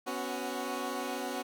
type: chord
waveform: 15% pulse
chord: B suspended second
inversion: none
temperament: equal with one note detuned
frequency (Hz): 249.2 / 277.2 / 370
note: B3 / C#4 / F#4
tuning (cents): +16 / 0 / 0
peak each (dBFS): -32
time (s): 0.06-1.43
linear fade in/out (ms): 20
effects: none